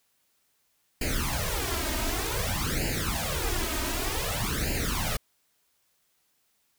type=noise with flanger; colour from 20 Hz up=pink; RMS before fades=-29 dBFS; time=1.01-5.17 s; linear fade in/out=5 ms; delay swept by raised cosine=0.42 to 3.22 ms; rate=0.54 Hz; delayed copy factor=+0.9; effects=white hiss -71 dBFS RMS until 6.78 s